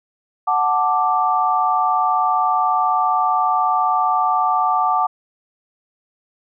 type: chord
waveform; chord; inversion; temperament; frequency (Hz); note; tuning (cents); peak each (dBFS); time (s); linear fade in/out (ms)
sine; D major; first; equal; 740 / 880 / 1174.7; F#5 / A5 / D6; 0 / 0 / 0; -19 / -20 / -18; 0.47-5.07; 10
effects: none